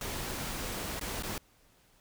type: noise with dropouts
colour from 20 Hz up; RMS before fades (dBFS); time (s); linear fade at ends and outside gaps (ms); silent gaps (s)
pink; -37; 0.01-1.38; 2; 0.996-1.011 / 1.225-1.233
effects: pink hiss -65 dBFS RMS until 2 s